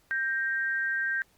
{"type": "tone pair together", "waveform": "sine", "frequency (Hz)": [1577.7, 1864.7], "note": ["G6", "A#6"], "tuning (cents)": [11, 0], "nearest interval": "minor third", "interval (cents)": 289, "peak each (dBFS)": [-27, -33], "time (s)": [0.11, 1.22], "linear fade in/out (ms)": 0, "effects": ["pink hiss -65 dBFS RMS until 1.37 s", "Opus 48 kbps"]}